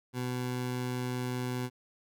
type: tone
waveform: 20% pulse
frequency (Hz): 125.1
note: B2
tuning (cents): +23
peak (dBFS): -27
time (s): 0.13-1.7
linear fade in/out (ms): 50
effects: none